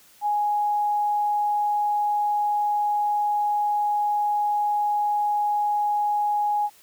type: tone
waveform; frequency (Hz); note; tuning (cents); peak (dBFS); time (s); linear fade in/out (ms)
sine; 831; G#5; +1; -20; 0.21-6.7; 50
effects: white hiss -54 dBFS RMS until 6.82 s